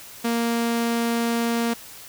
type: tone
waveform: sawtooth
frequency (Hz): 233.1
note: A#3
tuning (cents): 0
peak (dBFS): -17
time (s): 0.24-1.74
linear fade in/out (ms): 10
effects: white hiss -42 dBFS RMS until 2.08 s